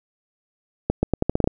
accelerating click train, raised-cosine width 2 ms, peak -5 dBFS, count 9, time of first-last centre 0.9-1.475 s, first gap 130 ms, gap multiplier 0.82, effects none

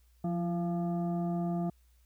sine tone with frequency modulation, 174.61 Hz, F3, in tune, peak -29 dBFS, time 0.24-1.7 s, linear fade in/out 5 ms, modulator 515 Hz, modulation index 0.77, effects added 60 Hz sine -61 dBFS peak until 2.05 s + white hiss -73 dBFS RMS until 2.05 s

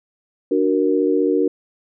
sine chord, D augmented, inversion none, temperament equal with one note detuned, 295.2 / 370 / 466.2 Hz, D4 / F#4 / A#4, +9 / 0 / 0 cents, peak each -19 dBFS, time 0.51-1.48 s, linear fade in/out 5 ms, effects none

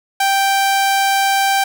sawtooth tone, 784 Hz, G5, in tune, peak -9 dBFS, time 0.2-1.64 s, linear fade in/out 5 ms, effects none

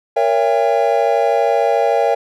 triangle chord, A# diminished seventh, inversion none, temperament just, 466.2 / 559.4 / 671.3 / 805.5 Hz, A#4 / C#5 / E5 / G5, 0 / +16 / +31 / +47 cents, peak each -16 dBFS, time 0.16-2.15 s, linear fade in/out 10 ms, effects none

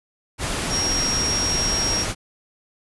sine tone in noise, 5600 Hz, F8, 4 cents sharp, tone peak -21 dBFS, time 0.69-2.06 s, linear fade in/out 50 ms, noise pink, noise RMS -25 dBFS, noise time 0.38-2.15 s, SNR +1 dB, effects resampled to 24000 Hz

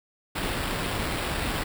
pink noise with sample-and-hold, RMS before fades -29 dBFS, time 0.35-1.64 s, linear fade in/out 10 ms, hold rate 6300 Hz, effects none

